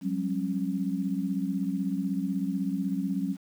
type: tone cluster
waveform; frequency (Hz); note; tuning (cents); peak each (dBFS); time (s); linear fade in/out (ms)
sine; 182.9 / 199 / 272.5; F#3 / G3 / C#4; -20 / +26 / -29; -31; 0.01-3.37; 50
effects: 9-bit